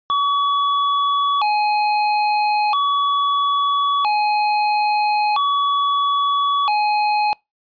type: tone with vibrato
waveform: square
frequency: 975 Hz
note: B5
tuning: 23 cents flat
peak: -16 dBFS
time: 0.1-7.33 s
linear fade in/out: 0 ms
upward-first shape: square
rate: 0.38 Hz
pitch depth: 260 cents each way
effects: noise-tail reverb RT60 0.2 s tail -26 dB re dry + resampled to 11025 Hz